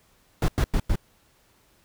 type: noise bursts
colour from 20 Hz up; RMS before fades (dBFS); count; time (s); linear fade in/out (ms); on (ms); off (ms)
brown; -21; 4; 0.42-0.957; 2; 63; 95
effects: pink hiss -62 dBFS RMS until 1.84 s